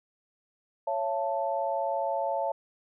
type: chord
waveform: sine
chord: A major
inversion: first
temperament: equal with one note detuned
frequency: 554.4 / 674.3 / 880 Hz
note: C#5 / E5 / A5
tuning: 0 / +39 / 0 cents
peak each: -31 dBFS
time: 0.87-2.52 s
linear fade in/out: 5 ms
effects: none